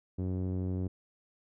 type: tone with low-pass filter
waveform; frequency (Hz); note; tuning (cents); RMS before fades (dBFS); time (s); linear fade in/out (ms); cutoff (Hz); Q
sawtooth; 92.5; F#2; 0; -33; 0.18-0.88; 10; 350; 1.2
effects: none